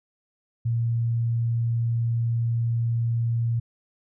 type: tone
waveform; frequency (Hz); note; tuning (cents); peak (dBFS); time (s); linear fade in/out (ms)
sine; 116.5; A#2; -1; -21; 0.65-3.6; 10
effects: none